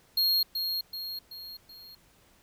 square tone with echo, 4260 Hz, C8, 30 cents sharp, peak -23 dBFS, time 0.17-0.43 s, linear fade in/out 5 ms, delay 380 ms, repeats 4, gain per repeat -6 dB, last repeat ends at 1.95 s, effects pink hiss -62 dBFS RMS until 2.42 s

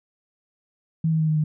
sine tone with pitch steps, 161.4 / 159.27 / 157.17 / 155.09 / 153.05 Hz, E3 / D#3 / D#3 / D#3 / D#3, -36 / +41 / +18 / -5 / -28 cents, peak -18 dBFS, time 1.04-1.44 s, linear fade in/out 5 ms, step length 80 ms, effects none

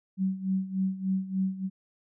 sine tone with tremolo, 190 Hz, F#3, 46 cents sharp, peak -23 dBFS, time 0.17-1.7 s, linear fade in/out 50 ms, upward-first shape sine, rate 3.4 Hz, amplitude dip 80%, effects none

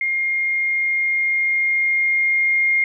sine tone with level ramp, 2127 Hz, C7, 28 cents sharp, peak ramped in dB -18 to -14 dBFS, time 0.01-2.84 s, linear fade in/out 2 ms, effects none

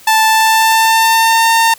sawtooth tone with pitch glide, 880 to 909.5 Hz, A5 to A#5, 0 to -43 cents, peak -4 dBFS, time 0.07-1.74 s, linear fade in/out 5 ms, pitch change +57 cents, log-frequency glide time 0.26-1.49 s, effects white hiss -40 dBFS RMS until 1.78 s

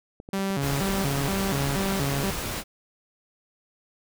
clicks, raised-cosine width 2 ms, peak -27 dBFS, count 10, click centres 0.201 / 0.289 / 0.39 / 0.505 / 0.586 / 0.89 / 1.011 / 1.054 / 1.254 / 1.329 s
sawtooth tone with vibrato, 164.7 Hz, E3, 1 cent flat, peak -21 dBFS, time 0.33-2.31 s, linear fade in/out 5 ms, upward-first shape square, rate 2.1 Hz, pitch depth 290 cents each way
pink noise, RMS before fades -31 dBFS, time 0.6-2.64 s, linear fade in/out 50 ms
effects none

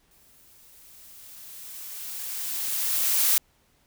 blue noise with exponential growth, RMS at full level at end -20 dBFS, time 0.11-3.38 s, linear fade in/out 2 ms, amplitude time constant 710 ms, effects pink hiss -65 dBFS RMS until 3.86 s

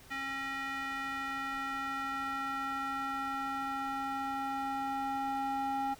square tone with band-pass filter sweep, 271.3 Hz, C#4, 37 cents flat, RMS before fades -36 dBFS, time 0.1-5.95 s, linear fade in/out 20 ms, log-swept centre 1900 to 870 Hz, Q 2.4, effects pink hiss -56 dBFS RMS until 5.99 s

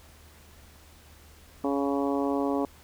harmonic tone, 139.9 Hz, C#3, 16 cents sharp, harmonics 2 / 3 / 4 / 5 / 6 / 7 / 8, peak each -27 / -31 / -33 / -35 / -37 / -38 / -39 dBFS, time 1.64-2.65 s, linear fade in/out 2 ms, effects added 75 Hz sine -54 dBFS peak until 2.83 s + pink hiss -55 dBFS RMS until 2.83 s

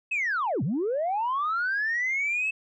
sine linear two-way sweep, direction down then up, 2637 to 113 to 2637 Hz, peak -23 dBFS, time 0.11-2.51 s, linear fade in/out 10 ms, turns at 0.63 s, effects tanh soft clip ceiling -21 dBFS

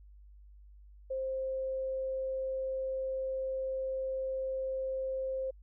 sine tone, 527 Hz, C5, 12 cents sharp, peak -32 dBFS, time 1.1-5.51 s, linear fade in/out 10 ms, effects added 50 Hz sine -52 dBFS peak until 5.62 s

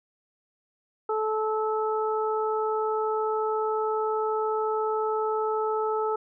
harmonic tone, 434.4 Hz, A4, 22 cents flat, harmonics 1 / 2 / 3, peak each -26 / -30 / -31 dBFS, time 1.09-6.16 s, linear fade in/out 5 ms, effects none

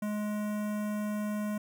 square tone with notch filter, 209.8 Hz, G#3, 18 cents sharp, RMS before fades -33 dBFS, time 0.02-1.58 s, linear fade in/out 5 ms, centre 4200 Hz, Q 0.62, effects none

